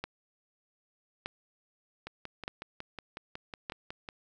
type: two click trains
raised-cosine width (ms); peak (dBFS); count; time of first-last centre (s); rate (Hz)
0.3; -19 / -24; 4 / 12; 0.04-3.699 / 2.07-4.088; 0.82 / 5.45
effects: none